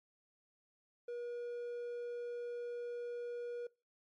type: tone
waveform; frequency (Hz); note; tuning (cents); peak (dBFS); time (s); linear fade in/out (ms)
triangle; 480; B4; -49; -38; 1.08-3.67; 5
effects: noise-tail reverb RT60 0.3 s tail -23 dB re dry + MP3 48 kbps